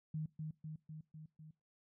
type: tone with echo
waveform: sine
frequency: 155.56 Hz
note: D#3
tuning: in tune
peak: -37 dBFS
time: 0.14-0.26 s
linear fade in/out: 5 ms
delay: 250 ms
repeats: 5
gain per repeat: -3 dB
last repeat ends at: 1.51 s
effects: noise-tail reverb RT60 0.3 s tail -22 dB re dry